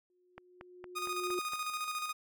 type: tone with exponential growth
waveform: sine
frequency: 360 Hz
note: F#4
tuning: 47 cents flat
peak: -32 dBFS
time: 0.1-1.39 s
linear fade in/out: 1 ms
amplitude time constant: 280 ms
type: click train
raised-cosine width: 0.5 ms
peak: -31 dBFS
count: 6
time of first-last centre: 0.38-1.535 s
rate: 4.33 Hz
type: tone with tremolo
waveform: sawtooth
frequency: 1238 Hz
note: D#6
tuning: 9 cents flat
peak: -30 dBFS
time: 0.95-2.13 s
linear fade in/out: 20 ms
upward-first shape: square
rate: 14 Hz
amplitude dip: 45%
effects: none